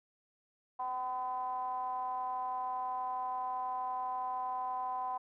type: ring-modulated tone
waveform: triangle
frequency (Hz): 124.4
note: B2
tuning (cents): +13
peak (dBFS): -29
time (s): 0.79-5.18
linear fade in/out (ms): 10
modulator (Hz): 887
effects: none